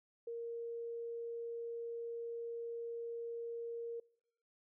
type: tone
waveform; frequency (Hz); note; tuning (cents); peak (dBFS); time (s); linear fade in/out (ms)
sine; 466.2; A#4; 0; -40; 0.27-4; 5
effects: noise-tail reverb RT60 0.8 s tail -25 dB re dry